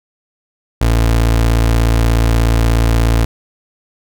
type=tone; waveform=30% pulse; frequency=56.7 Hz; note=A#1; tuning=47 cents flat; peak=-7 dBFS; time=0.81-3.25 s; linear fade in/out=5 ms; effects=none